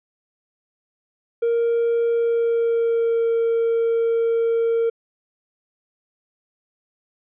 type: tone with pitch glide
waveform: triangle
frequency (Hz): 466.2 to 460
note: A#4 to A#4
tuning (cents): 0 to -23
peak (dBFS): -14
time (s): 1.42-4.9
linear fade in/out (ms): 10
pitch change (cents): -23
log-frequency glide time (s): 2.09-3.29
effects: tanh soft clip ceiling -12 dBFS + resampled to 8000 Hz